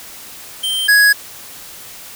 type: tone pair in turn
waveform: square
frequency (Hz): 3136 / 1666.5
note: G7 / G#6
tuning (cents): 0 / +5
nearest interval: major seventh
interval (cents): 1095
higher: first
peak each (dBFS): -17 / -8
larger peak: second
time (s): 0.63-0.88 / 0.88-1.13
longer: neither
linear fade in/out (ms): 10
effects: white hiss -35 dBFS RMS until 2.15 s